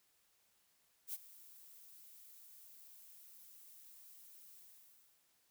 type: noise with ADSR envelope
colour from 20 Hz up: violet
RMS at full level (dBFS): -41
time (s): 1.07-5.25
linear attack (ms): 64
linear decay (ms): 36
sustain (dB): -18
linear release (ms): 710
effects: white hiss -75 dBFS RMS until 5.5 s